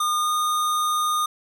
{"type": "tone with pitch glide", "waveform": "square", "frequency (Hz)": [1217, 1225.5], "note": ["D#6", "D#6"], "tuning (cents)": [-39, -27], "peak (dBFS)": -21, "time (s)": [0, 1.26], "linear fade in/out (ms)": 5, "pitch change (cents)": 12, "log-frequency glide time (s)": [0.2, 0.29], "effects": []}